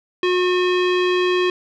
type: tone with low-pass filter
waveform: square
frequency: 361.9 Hz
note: F#4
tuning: 38 cents flat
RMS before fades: -18 dBFS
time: 0.23-1.5 s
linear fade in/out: 2 ms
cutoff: 3100 Hz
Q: 2.3
effects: none